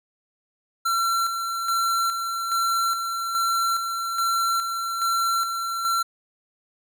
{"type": "tone with tremolo", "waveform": "square", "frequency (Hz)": 1357, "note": "E6", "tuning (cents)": 50, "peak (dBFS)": -21, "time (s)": [0.85, 6.03], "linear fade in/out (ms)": 10, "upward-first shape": "square", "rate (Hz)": 1.2, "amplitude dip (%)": 45, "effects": []}